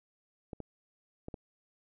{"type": "clicks", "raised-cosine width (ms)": 2, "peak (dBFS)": -27, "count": 4, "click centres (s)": [0.532, 0.603, 1.284, 1.342], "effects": []}